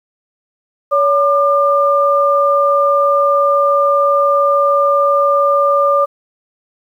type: tone pair together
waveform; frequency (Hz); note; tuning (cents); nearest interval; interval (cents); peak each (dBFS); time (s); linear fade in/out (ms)
sine; 565.9 / 1199; C#5 / D6; +36 / +36; octave + minor second; 1300; -12; 0.91-6.06; 20
effects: 8-bit